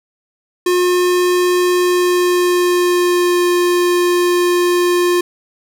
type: tone with pitch glide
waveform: square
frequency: 358.4 to 353.5 Hz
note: F4 to F4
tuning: +45 to +21 cents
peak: -12 dBFS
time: 0.66-5.21 s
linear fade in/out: 5 ms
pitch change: -24 cents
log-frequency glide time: 1.71-3.44 s
effects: none